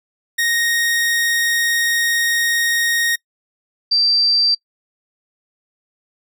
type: tone pair in turn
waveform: sawtooth / sine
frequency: 1864.7 / 4688 Hz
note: A#6 / D8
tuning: 0 / -4 cents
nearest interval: octave + major third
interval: 1596 cents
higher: second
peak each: -12 dBFS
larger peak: neither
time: 0.38-3.16 / 3.91-4.55 s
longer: first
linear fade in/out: 10 ms
effects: noise-tail reverb RT60 0.1 s tail -25 dB re dry